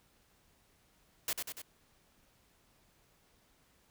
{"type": "noise with echo", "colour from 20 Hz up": "white", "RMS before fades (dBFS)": -34, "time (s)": [1.28, 1.33], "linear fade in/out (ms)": 2, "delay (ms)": 96, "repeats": 3, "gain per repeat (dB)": -4, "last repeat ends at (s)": 1.618, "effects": ["pink hiss -69 dBFS RMS until 3.9 s"]}